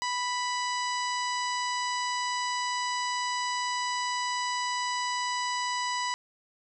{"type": "harmonic tone", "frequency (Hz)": 987.8, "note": "B5", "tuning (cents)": 0, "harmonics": [1, 2, 3, 4, 5, 6, 7, 8], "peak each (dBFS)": [-30, -35, -40, -41, -38, -43, -47, -43], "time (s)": [0.02, 6.14], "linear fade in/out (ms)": 0, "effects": []}